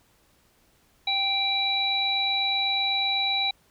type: harmonic tone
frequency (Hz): 784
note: G5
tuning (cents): 0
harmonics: 1 / 3 / 5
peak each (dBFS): -30 / -29 / -24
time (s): 1.07-3.51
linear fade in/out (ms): 5
effects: pink hiss -63 dBFS RMS until 3.7 s